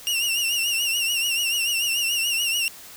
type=tone with vibrato; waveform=sawtooth; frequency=2794 Hz; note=F7; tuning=in tune; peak=-18 dBFS; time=0.07-2.68 s; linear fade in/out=0 ms; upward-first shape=triangle; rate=6.9 Hz; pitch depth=91 cents each way; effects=white hiss -43 dBFS RMS until 2.96 s